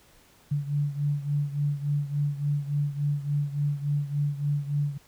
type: beating tone pair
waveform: sine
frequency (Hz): 143.9 / 147.4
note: D3 / D3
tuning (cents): -35 / +7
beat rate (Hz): 3.5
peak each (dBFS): -26 / -30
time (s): 0.51-4.98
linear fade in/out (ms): 10
effects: pink hiss -58 dBFS RMS until 5.07 s